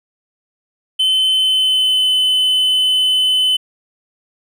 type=tone with pitch glide; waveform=triangle; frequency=3059 to 3029 Hz; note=G7 to F#7; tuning=-43 to +40 cents; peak=-10 dBFS; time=0.99-3.57 s; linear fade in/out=10 ms; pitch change=-17 cents; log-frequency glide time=1.35-2.11 s; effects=none